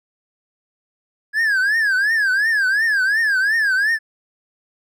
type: tone with vibrato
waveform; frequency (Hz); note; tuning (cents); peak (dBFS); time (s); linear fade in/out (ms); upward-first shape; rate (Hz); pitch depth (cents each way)
triangle; 1661.2; G#6; 0; -13; 1.33-3.99; 50; triangle; 2.8; 200
effects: none